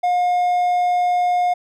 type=tone; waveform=triangle; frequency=715 Hz; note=F5; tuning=41 cents sharp; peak=-13 dBFS; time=0.03-1.54 s; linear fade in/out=10 ms; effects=none